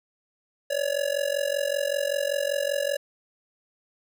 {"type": "tone with amplitude modulation", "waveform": "square", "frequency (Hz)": 566, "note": "C#5", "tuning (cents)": 36, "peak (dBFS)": -21, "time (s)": [0.7, 2.97], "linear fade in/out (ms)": 10, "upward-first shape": "sine", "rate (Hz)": 45.2, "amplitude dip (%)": 90, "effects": []}